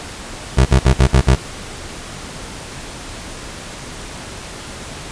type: tone bursts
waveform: 25% pulse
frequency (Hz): 65.41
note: C2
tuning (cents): 0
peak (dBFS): -4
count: 6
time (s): 0.57-1.353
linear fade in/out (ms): 10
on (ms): 83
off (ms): 57
effects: pink hiss -31 dBFS RMS until 5.11 s + resampled to 22050 Hz